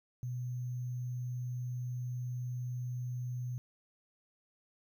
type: tone with sample-and-hold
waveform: sine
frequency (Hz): 123.6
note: B2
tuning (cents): +2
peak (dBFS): -35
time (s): 0.23-3.58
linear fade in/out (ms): 0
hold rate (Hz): 6300
effects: none